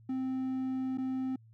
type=tone with dropouts; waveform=triangle; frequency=260.7 Hz; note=C4; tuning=6 cents flat; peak=-29 dBFS; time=0.09-1.36 s; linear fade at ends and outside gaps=5 ms; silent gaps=0.975-0.982 s; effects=added 112 Hz sine -55 dBFS peak until 1.53 s